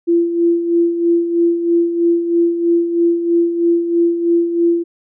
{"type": "tone with tremolo", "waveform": "sine", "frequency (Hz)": 340.5, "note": "F4", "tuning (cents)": -44, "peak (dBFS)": -9, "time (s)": [0.07, 4.84], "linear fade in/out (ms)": 20, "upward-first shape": "sine", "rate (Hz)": 3.1, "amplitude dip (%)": 60, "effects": []}